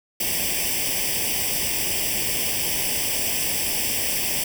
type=noise with comb filter; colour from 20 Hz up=white; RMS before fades=-24 dBFS; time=0.2-4.44 s; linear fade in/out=5 ms; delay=0.37 ms; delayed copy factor=+0.95; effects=none